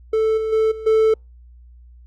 triangle tone with level steps, 440 Hz, A4, in tune, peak -13 / -18 / -12 / -27 / -10 dBFS, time 0.13-1.14 s, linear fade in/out 5 ms, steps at 0.37 / 0.52 / 0.71 / 0.86 s, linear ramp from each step 10 ms, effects added 60 Hz sine -42 dBFS peak until 2.06 s + Opus 48 kbps

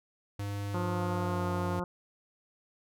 square tone with pitch glide, 101.1 to 95.43 Hz, G#2 to G2, -46 to -46 cents, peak -34 dBFS, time 0.39-1.8 s, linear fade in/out 5 ms, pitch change -100 cents, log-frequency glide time 0.97-1.46 s
harmonic tone, 177.4 Hz, F3, 27 cents sharp, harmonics 1 / 2 / 3 / 4 / 5 / 6 / 7 / 8, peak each -35 / -38 / -39 / -44 / -40 / -42 / -43 / -47 dBFS, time 0.74-1.84 s, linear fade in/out 2 ms
effects none

